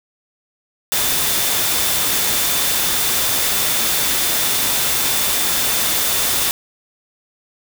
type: tone in noise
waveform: sine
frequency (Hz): 3546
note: A7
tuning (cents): +13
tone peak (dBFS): -28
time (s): 0.92-6.51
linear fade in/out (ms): 0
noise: white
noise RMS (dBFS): -18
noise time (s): 0.92-6.51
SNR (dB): -13
effects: none